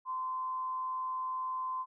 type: tone with frequency modulation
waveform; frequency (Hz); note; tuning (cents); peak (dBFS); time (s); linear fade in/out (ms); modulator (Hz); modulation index
sine; 1032; C6; -24; -33; 0.05-1.86; 50; 122; 0.22
effects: none